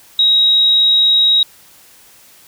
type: tone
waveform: sine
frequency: 3809 Hz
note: A#7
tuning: 37 cents sharp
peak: -8 dBFS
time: 0.19-1.43 s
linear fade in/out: 2 ms
effects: white hiss -45 dBFS RMS until 2.47 s